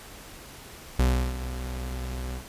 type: tone with ADSR envelope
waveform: 40% pulse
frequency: 63.1 Hz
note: B1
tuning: 38 cents sharp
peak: -17 dBFS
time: 0.99-2.44 s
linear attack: 5 ms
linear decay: 340 ms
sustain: -13 dB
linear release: 94 ms
effects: pink hiss -45 dBFS RMS until 2.48 s + resampled to 32000 Hz